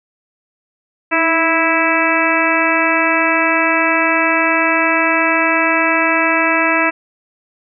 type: harmonic tone with a mistuned harmonic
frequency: 328.5 Hz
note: E4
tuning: 6 cents flat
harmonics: 1 / 2 / 3 / 4 / 5 / 6 / 7 / 8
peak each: -20 / -20 / -20 / -20 / -20 / -20 / -20 / -20 dBFS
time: 1.11-6.91 s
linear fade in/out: 20 ms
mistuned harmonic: 1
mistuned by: -47 cents
effects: none